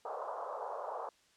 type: band-pass noise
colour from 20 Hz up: pink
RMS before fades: -41 dBFS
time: 0.05-1.09 s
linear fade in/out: 2 ms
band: 480 to 1200 Hz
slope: 48 dB/octave
effects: white hiss -68 dBFS RMS until 1.36 s + low-pass 7000 Hz 12 dB/octave